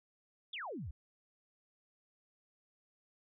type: exponential sweep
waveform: sine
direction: down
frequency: 3729 to 60.8 Hz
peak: -40 dBFS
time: 0.53-0.91 s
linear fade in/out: 5 ms
effects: none